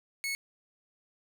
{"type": "tone", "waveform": "sawtooth", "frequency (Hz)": 2200, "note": "C#7", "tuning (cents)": -14, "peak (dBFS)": -28, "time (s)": [0.24, 0.35], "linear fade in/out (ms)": 0, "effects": ["10-bit"]}